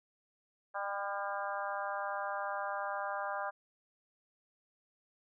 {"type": "harmonic tone with a mistuned harmonic", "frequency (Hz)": 200.8, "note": "G3", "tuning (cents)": 42, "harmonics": [3, 4, 5, 6, 7, 8], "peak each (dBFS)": [-41, -40, -42, -42, -44, -44], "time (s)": [0.74, 3.51], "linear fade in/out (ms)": 20, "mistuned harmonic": 4, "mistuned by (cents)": -21, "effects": []}